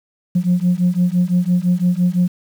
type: beating tone pair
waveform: sine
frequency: 175.6 / 181.5 Hz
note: F3 / F#3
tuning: +10 / -33 cents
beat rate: 5.9 Hz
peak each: -15 dBFS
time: 0.35-2.28 s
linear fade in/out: 10 ms
effects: tanh soft clip ceiling -8 dBFS + 7-bit